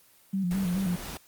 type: tone with vibrato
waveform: sine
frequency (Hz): 185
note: F#3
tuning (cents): 0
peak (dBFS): -25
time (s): 0.33-0.96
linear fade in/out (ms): 10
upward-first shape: square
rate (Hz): 4.7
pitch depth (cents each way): 76
type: noise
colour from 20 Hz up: pink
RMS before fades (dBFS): -39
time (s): 0.51-1.17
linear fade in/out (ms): 0
effects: white hiss -59 dBFS RMS until 1.27 s + Opus 24 kbps